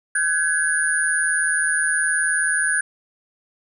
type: tone cluster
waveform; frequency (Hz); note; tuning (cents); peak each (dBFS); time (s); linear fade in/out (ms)
sine; 1515 / 1674 / 9590; F#6 / G#6 / D9; +40 / +13 / +35; -22; 0.15-2.81; 5
effects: none